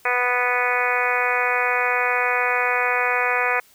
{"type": "harmonic tone", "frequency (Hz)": 246.9, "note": "B3", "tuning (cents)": 0, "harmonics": [2, 3, 4, 5, 6, 7, 8, 9, 10], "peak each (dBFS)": [-27, -27, -27, -27, -27, -27, -27, -27, -27], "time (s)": [0.05, 3.6], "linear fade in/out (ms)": 5, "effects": ["white hiss -54 dBFS RMS until 3.74 s"]}